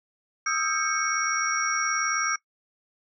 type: tone cluster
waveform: sine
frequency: 1247 / 1326 / 1588 / 2216 / 5660 Hz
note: D#6 / E6 / G6 / C#7 / F8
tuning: +3 / +10 / +22 / -1 / +22 cents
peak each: -30 dBFS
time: 0.46-2.36 s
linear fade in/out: 5 ms
effects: noise-tail reverb RT60 0.1 s tail -21 dB re dry